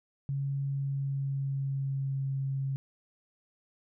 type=tone with pitch glide; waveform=sine; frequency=138.59 to 135.82 Hz; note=C#3 to C#3; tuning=0 to -35 cents; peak=-29 dBFS; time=0.29-2.76 s; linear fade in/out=0 ms; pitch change=-35 cents; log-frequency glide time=0.61-2.29 s; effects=none